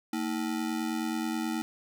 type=ring-modulated tone; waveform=square; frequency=272.5 Hz; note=C#4; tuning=29 cents flat; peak=-27 dBFS; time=0.13-1.62 s; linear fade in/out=0 ms; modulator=44.7 Hz; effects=none